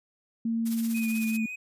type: tone with pitch glide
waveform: sine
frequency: 228.2 to 222.5 Hz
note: A#3 to A3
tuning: -37 to +20 cents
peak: -25 dBFS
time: 0.45-1.46 s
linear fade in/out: 5 ms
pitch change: -43 cents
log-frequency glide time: 0.92-1.15 s
type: noise with tremolo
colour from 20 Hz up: blue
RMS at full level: -36 dBFS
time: 0.65-1.38 s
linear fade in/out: 20 ms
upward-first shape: sine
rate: 16 Hz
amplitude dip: 60%
type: tone with vibrato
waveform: triangle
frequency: 2484 Hz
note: D#7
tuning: 3 cents flat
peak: -33 dBFS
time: 0.94-1.56 s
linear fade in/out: 10 ms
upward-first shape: triangle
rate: 5.4 Hz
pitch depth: 30 cents each way
effects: resampled to 32000 Hz